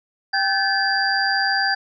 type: tone cluster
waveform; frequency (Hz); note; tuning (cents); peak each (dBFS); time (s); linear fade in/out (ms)
sine; 789 / 1542 / 1728 / 4757; G5 / G6 / A6 / D8; +11 / -29 / -32 / +21; -23; 0.33-1.75; 10
effects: none